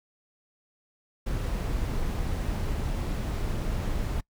brown noise, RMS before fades -29 dBFS, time 1.26-4.21 s, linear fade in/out 10 ms, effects noise-tail reverb RT60 0.1 s tail -24 dB re dry

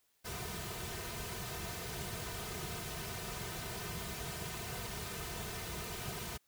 pink noise with comb filter, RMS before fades -42 dBFS, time 0.24-6.38 s, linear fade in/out 20 ms, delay 3.6 ms, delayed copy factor -0.8, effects white hiss -75 dBFS RMS until 6.47 s

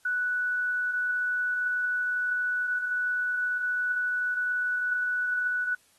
sine tone, 1480 Hz, F#6, in tune, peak -25 dBFS, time 0.05-5.75 s, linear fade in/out 5 ms, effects white hiss -63 dBFS RMS until 5.98 s + AAC 32 kbps

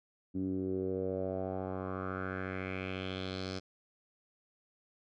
10% pulse tone with low-pass filter sweep, 94 Hz, F#2, 28 cents sharp, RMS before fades -37 dBFS, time 0.34-3.6 s, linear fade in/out 20 ms, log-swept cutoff 260 to 5100 Hz, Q 3.7, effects none

